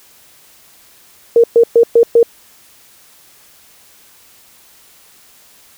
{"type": "tone bursts", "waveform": "sine", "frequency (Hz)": 466.2, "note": "A#4", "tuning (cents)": 0, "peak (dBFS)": -4, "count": 5, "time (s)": [1.36, 2.23], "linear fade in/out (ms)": 2, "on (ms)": 78, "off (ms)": 120, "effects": ["white hiss -46 dBFS RMS until 5.77 s"]}